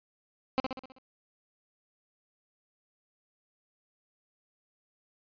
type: tone with echo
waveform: 15% pulse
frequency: 261.6 Hz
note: C4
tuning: in tune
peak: -18 dBFS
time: 0.58-0.6 s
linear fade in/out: 0 ms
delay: 64 ms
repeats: 6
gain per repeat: -5 dB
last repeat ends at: 0.984 s
effects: resampled to 11025 Hz